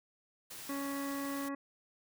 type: noise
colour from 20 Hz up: white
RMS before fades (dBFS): -47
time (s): 0.5-1.49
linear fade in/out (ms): 10
type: harmonic tone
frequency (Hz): 278.5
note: C#4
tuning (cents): +8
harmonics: 1 / 2 / 3 / 4 / 5 / 6 / 7 / 9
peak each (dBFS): -37 / -45 / -52 / -44 / -57 / -52 / -50 / -61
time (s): 0.69-1.55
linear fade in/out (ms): 5
effects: none